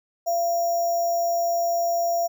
sine tone with sample-and-hold, 684 Hz, F5, 36 cents flat, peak -20 dBFS, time 0.26-2.28 s, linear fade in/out 20 ms, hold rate 6300 Hz, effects none

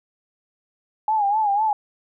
sine tone with vibrato, 836 Hz, G#5, 11 cents sharp, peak -17 dBFS, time 1.08-1.73 s, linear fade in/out 2 ms, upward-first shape sine, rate 4 Hz, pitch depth 92 cents each way, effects none

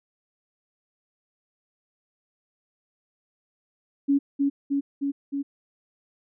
sine tone with echo, 280.1 Hz, C#4, 18 cents sharp, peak -17 dBFS, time 4.08-4.19 s, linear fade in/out 20 ms, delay 310 ms, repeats 4, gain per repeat -2 dB, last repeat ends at 5.43 s, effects none

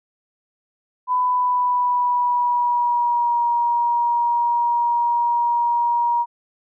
sine tone with pitch glide, 1000 to 949.3 Hz, B5 to A#5, +21 to +31 cents, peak -16 dBFS, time 1.07-6.26 s, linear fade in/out 50 ms, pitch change -90 cents, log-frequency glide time 1.17-3.41 s, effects none

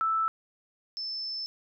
sine tone pair in turn, 1318.5 / 5274 Hz, E6 / E8, 0 / 0 cents, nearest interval 2 octaves, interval 2400 cents, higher second, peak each -24 / -32 dBFS, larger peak first, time 0.01-0.28 / 0.97-1.46 s, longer second, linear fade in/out 0 ms, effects none

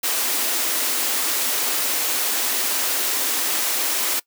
white high-pass noise, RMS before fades -22 dBFS, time 0.03-4.2 s, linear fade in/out 10 ms, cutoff 240 Hz, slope 96 dB/octave, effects noise-tail reverb RT60 0.1 s tail -22 dB re dry

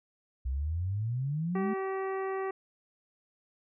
sine exponential sweep, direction up, 61.74 to 220 Hz, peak -29 dBFS, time 0.45-1.74 s, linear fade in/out 10 ms
harmonic tone, 384.1 Hz, G4, 35 cents flat, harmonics 1 / 2 / 3 / 4 / 5 / 6 / 7, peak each -32 / -39 / -40 / -51 / -44 / -54 / -57 dBFS, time 1.55-2.51 s, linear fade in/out 5 ms
effects none

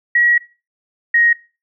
sine tone pair in turn, 1913 / 1878 Hz, A#6 / A#6, +44 / +12 cents, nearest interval unison, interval 32 cents, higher first, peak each -10 dBFS, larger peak neither, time 0.15-0.38 / 1.14-1.33 s, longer first, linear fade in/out 5 ms, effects noise-tail reverb RT60 0.3 s tail -19 dB re dry

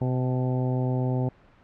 harmonic tone with a mistuned harmonic, 127.7 Hz, C3, 42 cents flat, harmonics 1 / 2 / 3 / 4 / 5 / 6 / 7, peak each -24 / -30 / -34 / -36 / -38 / -40 / -41 dBFS, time 0.01-1.29 s, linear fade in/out 5 ms, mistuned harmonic 7, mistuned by -36 cents, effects pink hiss -56 dBFS RMS until 1.63 s + low-pass 2000 Hz 12 dB/octave

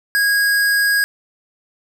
square tone, 1644 Hz, G#6, 18 cents flat, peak -14 dBFS, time 0.15-1.04 s, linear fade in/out 0 ms, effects 9-bit

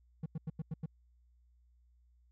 triangle tone bursts, 158.3 Hz, D#3, 30 cents sharp, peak -33 dBFS, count 6, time 0.23-0.86 s, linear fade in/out 5 ms, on 30 ms, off 90 ms, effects added 60 Hz sine -64 dBFS peak until 2.31 s

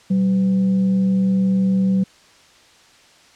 sine tone with frequency modulation, 190.8 Hz, G3, 47 cents flat, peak -14 dBFS, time 0.1-2.04 s, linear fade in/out 10 ms, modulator 310 Hz, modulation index 0.22, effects white hiss -50 dBFS RMS until 3.35 s + low-pass 6000 Hz 12 dB/octave

